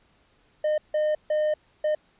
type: tone bursts at uneven times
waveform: triangle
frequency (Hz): 610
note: D#5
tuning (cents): -34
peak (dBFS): -19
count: 4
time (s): 0.64-0.78 / 0.94-1.15 / 1.3-1.54 / 1.84-1.95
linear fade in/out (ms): 5
effects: pink hiss -63 dBFS RMS until 2.19 s + resampled to 8000 Hz